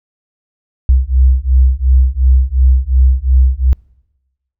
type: beating tone pair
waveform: sine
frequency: 63.2 / 66 Hz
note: B1 / C2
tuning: +41 / +16 cents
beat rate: 2.8 Hz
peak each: -10 dBFS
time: 0.89-3.73 s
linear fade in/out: 0 ms
effects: noise-tail reverb RT60 1.0 s tail -26 dB re dry